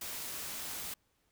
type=noise; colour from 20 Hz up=white; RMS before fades=-41 dBFS; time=0.01-0.94 s; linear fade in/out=5 ms; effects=pink hiss -75 dBFS RMS until 1.31 s